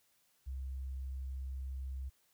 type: tone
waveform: sine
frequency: 66 Hz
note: C2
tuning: 16 cents sharp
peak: -38 dBFS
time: 0.46-2.1 s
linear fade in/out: 20 ms
effects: white hiss -73 dBFS RMS until 2.33 s